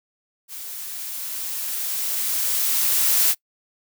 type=noise with level ramp; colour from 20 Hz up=blue; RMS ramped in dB=-35 to -17 dBFS; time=0.48-3.35 s; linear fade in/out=50 ms; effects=noise-tail reverb RT60 0.1 s tail -24 dB re dry